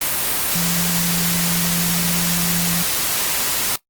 sine tone in noise, 172.1 Hz, F3, 25 cents flat, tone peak -21 dBFS, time 0.55-2.83 s, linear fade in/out 5 ms, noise white, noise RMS -20 dBFS, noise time 0.01-3.76 s, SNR -4 dB, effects noise-tail reverb RT60 0.1 s tail -18 dB re dry + Opus 32 kbps

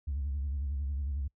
sine tone with vibrato, 70.1 Hz, C#2, 20 cents sharp, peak -29 dBFS, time 0.07-1.28 s, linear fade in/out 10 ms, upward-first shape sine, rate 11 Hz, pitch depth 110 cents each way, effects noise-tail reverb RT60 0.1 s tail -26 dB re dry + tanh soft clip ceiling -28 dBFS

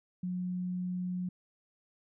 sine tone, 180.9 Hz, F#3, 39 cents flat, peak -32 dBFS, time 0.23-1.29 s, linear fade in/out 5 ms, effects none

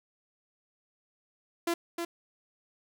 sawtooth tone with echo, 340.2 Hz, F4, 45 cents flat, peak -23 dBFS, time 1.67-1.74 s, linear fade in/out 5 ms, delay 310 ms, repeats 1, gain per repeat -5 dB, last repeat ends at 2.05 s, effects none

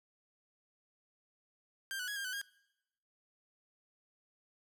sawtooth tone with pitch steps, 1585 / 1483 / 1665 / 1603 / 1503 / 1621 Hz, G6 / F#6 / G#6 / G6 / F#6 / G#6, +19 / +4 / +4 / +38 / +27 / -42 cents, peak -34 dBFS, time 1.91-2.414 s, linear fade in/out 0 ms, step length 84 ms, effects noise-tail reverb RT60 0.9 s tail -23 dB re dry

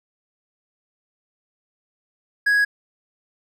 triangle tone, 1661.2 Hz, G#6, in tune, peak -13 dBFS, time 2.46-2.65 s, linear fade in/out 10 ms, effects none

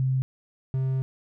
sine / triangle tone pair in turn, 131.1 / 131.94 Hz, C3 / C3, +4 / +15 cents, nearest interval unison, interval 11 cents, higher second, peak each -21 dBFS, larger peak neither, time 0-0.22 / 0.74-1.02 s, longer second, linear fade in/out 0 ms, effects none

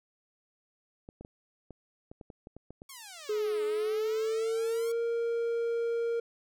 clicks, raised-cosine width 2 ms, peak -32 dBFS, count 11, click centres 1.089 / 1.21 / 1.249 / 1.707 / 2.115 / 2.212 / 2.302 / 2.471 / 2.566 / 2.706 / 2.819 s
5% pulse exponential two-way sweep, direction down then up, 1132 to 289.5 to 1132 Hz, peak -33 dBFS, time 2.89-4.92 s, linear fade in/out 5 ms, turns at 3.64 s
triangle tone with pitch glide, 424.5 to 465.6 Hz, G#4 to A#4, +38 to -2 cents, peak -26 dBFS, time 3.29-6.2 s, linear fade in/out 5 ms, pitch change +160 cents, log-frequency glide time 3.69-5 s
effects none

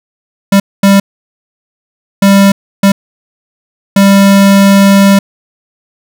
square tone bursts at uneven times, 197.5 Hz, G3, 13 cents sharp, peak -3 dBFS, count 5, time 0.52-0.6 / 0.83-1 / 2.22-2.52 / 2.83-2.92 / 3.96-5.19 s, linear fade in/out 5 ms, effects none

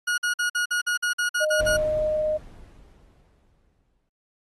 40% pulse tone bursts, 1446 Hz, F#6, 40 cents flat, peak -21 dBFS, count 11, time 0.07-1.77 s, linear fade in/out 10 ms, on 110 ms, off 49 ms
sine tone, 615 Hz, D#5, 20 cents flat, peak -21 dBFS, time 1.4-2.38 s, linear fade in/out 20 ms
brown noise with exponential decay, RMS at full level -31 dBFS, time 1.6-4.09 s, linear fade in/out 2 ms, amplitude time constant 540 ms
effects AAC 32 kbps

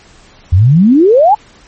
sine exponential sweep, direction up, 81.8 to 880 Hz, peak -3 dBFS, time 0.52-1.35 s, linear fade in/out 10 ms, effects pink hiss -42 dBFS RMS until 1.67 s + MP3 32 kbps

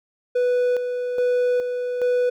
triangle tone with tremolo, 493.9 Hz, B4, in tune, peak -15 dBFS, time 0.35-2.3 s, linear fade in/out 10 ms, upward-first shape square, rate 1.2 Hz, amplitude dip 50%, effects none

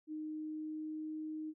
sine tone with pitch glide, 308.8 to 310.9 Hz, D#4 to D#4, -13 to -1 cents, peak -39 dBFS, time 0.07-1.54 s, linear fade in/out 50 ms, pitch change +12 cents, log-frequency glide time 0.2-1.16 s, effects none

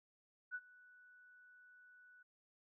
sine tone with ADSR envelope, 1481 Hz, F#6, 1 cent sharp, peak -39 dBFS, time 0.51-2.23 s, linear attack 38 ms, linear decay 49 ms, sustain -22 dB, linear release 8 ms, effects none

